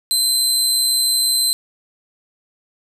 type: tone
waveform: 25% pulse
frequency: 4083 Hz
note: C8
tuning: 43 cents flat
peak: -10 dBFS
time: 0.11-1.53 s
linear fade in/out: 0 ms
effects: none